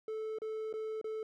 triangle tone with dropouts, 437.2 Hz, A4, 11 cents flat, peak -34 dBFS, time 0.08-1.23 s, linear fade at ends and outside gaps 2 ms, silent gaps 0.386-0.418 / 0.728-0.738 / 1.014-1.043 s, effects none

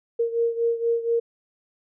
sine beating tone pair, 463.8 / 468 Hz, A#4 / A#4, -9 / +7 cents, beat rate 4.2 Hz, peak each -22 / -26 dBFS, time 0.19-1.2 s, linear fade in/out 10 ms, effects none

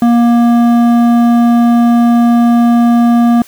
sine tone with hard clipping, 236.5 Hz, A#3, 25 cents sharp, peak -7 dBFS, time 0.02-3.42 s, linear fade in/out 2 ms, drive 10 dB, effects white hiss -40 dBFS RMS until 3.47 s

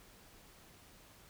silence, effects pink hiss -60 dBFS RMS until 1.29 s

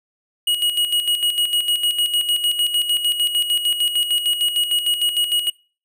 square tone with tremolo, 2900 Hz, F#7, 35 cents flat, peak -16 dBFS, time 0.47-5.5 s, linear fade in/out 5 ms, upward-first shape square, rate 6.6 Hz, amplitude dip 60%, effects noise-tail reverb RT60 0.4 s tail -26 dB re dry

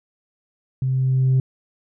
sine tone with level ramp, 130.81 Hz, C3, in tune, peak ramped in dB -18 to -11 dBFS, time 0.82-1.4 s, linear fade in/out 2 ms, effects tanh soft clip ceiling -12 dBFS

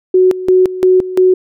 sine tone with tremolo, 370 Hz, F#4, in tune, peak -5 dBFS, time 0.14-1.34 s, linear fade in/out 5 ms, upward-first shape square, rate 2.9 Hz, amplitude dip 80%, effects none

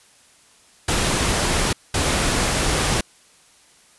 pink noise bursts at uneven times, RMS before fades -20 dBFS, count 2, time 0.88-1.73 / 1.94-3.01 s, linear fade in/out 5 ms, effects white hiss -53 dBFS RMS until 3.98 s + resampled to 24000 Hz

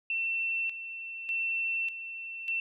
sine tone with tremolo, 2694 Hz, E7, 37 cents sharp, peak -28 dBFS, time 0.1-2.6 s, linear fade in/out 2 ms, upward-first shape square, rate 0.84 Hz, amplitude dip 65%, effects none

